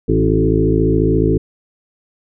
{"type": "harmonic tone with a mistuned harmonic", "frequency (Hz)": 54.3, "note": "A1", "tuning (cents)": -22, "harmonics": [1, 2, 3, 5, 6, 7, 8], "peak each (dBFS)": [-19, -19, -19, -19, -19, -19, -19], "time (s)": [0.08, 1.38], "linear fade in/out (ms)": 10, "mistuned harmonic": 6, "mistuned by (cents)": 23, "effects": []}